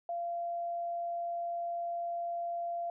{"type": "tone", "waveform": "sine", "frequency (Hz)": 688, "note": "F5", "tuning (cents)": -26, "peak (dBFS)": -33, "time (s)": [0.09, 2.9], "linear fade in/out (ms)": 2, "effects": []}